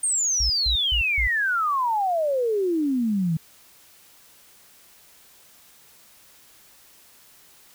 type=exponential sweep; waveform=sine; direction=down; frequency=8870 to 155.56 Hz; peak=-20 dBFS; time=0.03-3.37 s; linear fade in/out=5 ms
type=tone bursts; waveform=sine; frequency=57.8 Hz; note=A#1; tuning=14 cents flat; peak=-23 dBFS; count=4; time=0.4-1.276 s; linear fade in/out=5 ms; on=99 ms; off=160 ms
effects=white hiss -53 dBFS RMS until 7.74 s